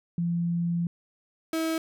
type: tone pair in turn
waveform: sine / 35% pulse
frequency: 171.1 / 323 Hz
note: F3 / E4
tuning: -35 / -35 cents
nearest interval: major seventh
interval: 1100 cents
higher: second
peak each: -24 dBFS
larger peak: neither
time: 0.18-0.87 / 1.53-1.78 s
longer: first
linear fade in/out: 2 ms
effects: none